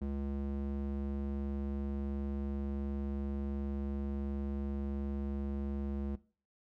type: tone with band-pass filter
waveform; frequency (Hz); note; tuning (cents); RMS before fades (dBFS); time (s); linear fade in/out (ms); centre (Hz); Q
square; 69.3; C#2; 0; -37; 0.01-6.16; 10; 200; 1.1
effects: noise-tail reverb RT60 0.4 s tail -18 dB re dry

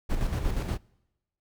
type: noise with tremolo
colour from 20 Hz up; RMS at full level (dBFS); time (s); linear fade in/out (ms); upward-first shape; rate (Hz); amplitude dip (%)
brown; -26; 0.09-0.78; 20; square; 8.4; 45
effects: noise-tail reverb RT60 1.0 s tail -26 dB re dry

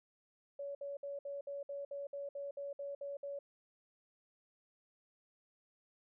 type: tone bursts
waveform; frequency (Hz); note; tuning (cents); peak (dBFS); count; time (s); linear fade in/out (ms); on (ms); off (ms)
sine; 564; C#5; +30; -40; 13; 0.59-3.39; 5; 160; 60
effects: none

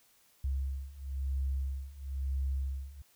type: beating tone pair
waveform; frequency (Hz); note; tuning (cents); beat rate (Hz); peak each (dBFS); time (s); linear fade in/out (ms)
sine; 66.9 / 67.9; C2 / C#2; +39 / -35; 1; -36 / -34; 0.44-3.02; 5
effects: white hiss -66 dBFS RMS until 3.15 s

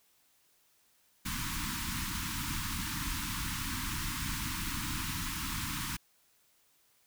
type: band-stop noise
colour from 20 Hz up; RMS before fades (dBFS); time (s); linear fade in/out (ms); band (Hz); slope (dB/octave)
pink; -36; 1.25-5.97; 10; 320 to 910; 96
effects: white hiss -69 dBFS RMS until 7.06 s

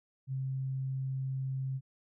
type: tone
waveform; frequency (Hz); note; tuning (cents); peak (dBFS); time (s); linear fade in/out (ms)
sine; 132.9; C3; +27; -32; 0.27-1.81; 50
effects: none

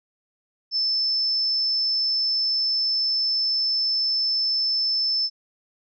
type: tone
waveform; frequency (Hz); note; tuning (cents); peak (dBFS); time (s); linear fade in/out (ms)
sine; 5274; E8; 0; -20; 0.71-5.3; 50
effects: none

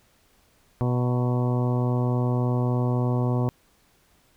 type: harmonic tone with a mistuned harmonic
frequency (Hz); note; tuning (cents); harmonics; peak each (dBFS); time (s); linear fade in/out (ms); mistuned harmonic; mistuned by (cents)
123.47; B2; 0; 1 / 2 / 3 / 4 / 5 / 6 / 7 / 8 / 9; -22 / -28 / -32 / -34 / -36 / -38 / -39 / -40 / -41; 0.81-3.49; 0; 7; +46
effects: pink hiss -62 dBFS RMS until 4.36 s

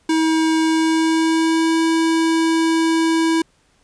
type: tone with pitch glide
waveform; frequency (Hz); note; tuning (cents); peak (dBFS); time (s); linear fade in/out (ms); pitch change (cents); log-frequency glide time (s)
square; 320 to 326.2; D#4 to E4; +49 to -18; -15; 0.09-3.42; 5; +33; 0.59-1.82
effects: pink hiss -59 dBFS RMS until 3.83 s + resampled to 22050 Hz

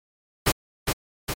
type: noise with echo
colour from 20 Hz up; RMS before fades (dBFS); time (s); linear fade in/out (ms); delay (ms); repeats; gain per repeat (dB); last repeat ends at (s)
pink; -19; 0.46-0.52; 10; 410; 2; -4; 1.34
effects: MP3 64 kbps

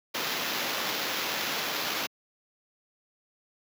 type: noise with sample-and-hold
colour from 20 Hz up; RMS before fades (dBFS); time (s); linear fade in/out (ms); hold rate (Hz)
violet; -31; 0.14-2.07; 10; 8820
effects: high-pass 200 Hz 12 dB/octave

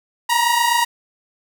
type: tone pair together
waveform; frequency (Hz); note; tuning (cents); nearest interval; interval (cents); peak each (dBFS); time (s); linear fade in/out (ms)
sawtooth; 934.1 / 962; A#5 / B5; +3 / -46; minor second; 51; -14; 0.29-0.85; 10
effects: none

